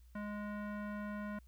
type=tone with low-pass filter; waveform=square; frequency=207.7 Hz; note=G#3; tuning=in tune; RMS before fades=-42 dBFS; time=0.15-1.39 s; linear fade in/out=5 ms; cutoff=1600 Hz; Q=2.1; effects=added 60 Hz sine -57 dBFS peak until 1.47 s + white hiss -75 dBFS RMS until 1.47 s